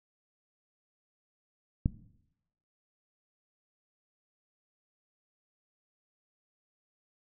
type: click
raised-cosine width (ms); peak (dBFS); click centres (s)
5; -13; 1.859
effects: noise-tail reverb RT60 0.8 s tail -17 dB re dry